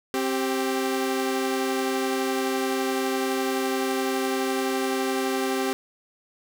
sawtooth tone pair together, 264.8 / 391.3 Hz, C4 / G4, +21 / -3 cents, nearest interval perfect fifth, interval 676 cents, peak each -23 / -22 dBFS, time 0.14-5.73 s, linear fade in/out 0 ms, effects none

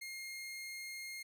sawtooth tone, 2133 Hz, C7, 33 cents sharp, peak -40 dBFS, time 0.01-1.23 s, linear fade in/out 10 ms, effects none

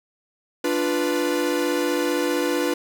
45% pulse chord, B diminished, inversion first, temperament equal, 293.7 / 349.2 / 493.9 Hz, D4 / F4 / B4, 0 / 0 / 0 cents, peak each -25 dBFS, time 0.64-2.74 s, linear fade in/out 5 ms, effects none

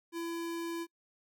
square tone, 336 Hz, E4, 33 cents sharp, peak -36 dBFS, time 0.12-0.87 s, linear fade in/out 50 ms, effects noise-tail reverb RT60 0.1 s tail -26 dB re dry

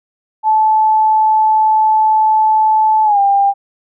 sine tone with pitch glide, 869 to 796.9 Hz, A5 to G5, -22 to +28 cents, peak -8 dBFS, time 0.43-3.54 s, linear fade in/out 50 ms, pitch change -150 cents, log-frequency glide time 3.04-3.19 s, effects none

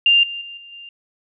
sine tone with level steps, 2794 Hz, F7, in tune, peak -10 / -26 / -32 / -38 / -35 dBFS, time 0.06-0.89 s, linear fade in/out 2 ms, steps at 0.23 / 0.41 / 0.57 / 0.72 s, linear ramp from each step 5 ms, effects none

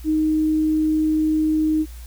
sine tone, 311.1 Hz, D#4, in tune, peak -16 dBFS, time 0.04-1.86 s, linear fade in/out 50 ms, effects added 59 Hz sine -34 dBFS peak until 2.06 s + white hiss -48 dBFS RMS until 2.06 s

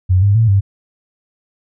sine tone with pitch steps, 92.2 / 100.7 / 112.7 / 98.6 Hz, F#2 / G2 / A2 / G2, -6 / +47 / +42 / +11 cents, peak -8 dBFS, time 0.09-0.61 s, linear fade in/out 20 ms, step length 130 ms, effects none

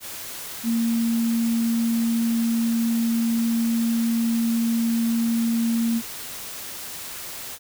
sine tone in noise, 230.4 Hz, A#3, 20 cents flat, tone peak -19 dBFS, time 0.63-6.02 s, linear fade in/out 50 ms, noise white, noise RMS -35 dBFS, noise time 0-7.59 s, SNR +13 dB, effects none

